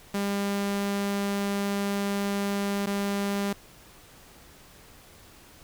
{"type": "tone with dropouts", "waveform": "sawtooth", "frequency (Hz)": 200.4, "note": "G3", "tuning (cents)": 38, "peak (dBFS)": -22, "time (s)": [0.14, 3.53], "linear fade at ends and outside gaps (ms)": 5, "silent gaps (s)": [2.861, 2.869], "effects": ["pink hiss -52 dBFS RMS until 5.63 s"]}